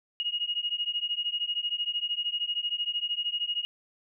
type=beating tone pair; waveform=sine; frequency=2870 / 2883 Hz; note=F7 / F#7; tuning=+47 / -46 cents; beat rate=13 Hz; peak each=-31 dBFS; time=0.2-3.65 s; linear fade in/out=0 ms; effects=none